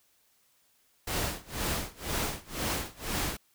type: noise with tremolo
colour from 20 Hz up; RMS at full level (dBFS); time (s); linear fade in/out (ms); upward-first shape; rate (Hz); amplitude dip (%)
pink; -30; 1.07-3.37; 5; sine; 2; 95
effects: white hiss -68 dBFS RMS until 3.54 s